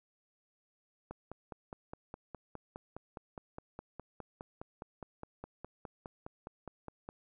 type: click train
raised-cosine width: 1 ms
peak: -29 dBFS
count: 30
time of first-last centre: 1.11-7.089 s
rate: 4.85 Hz
effects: none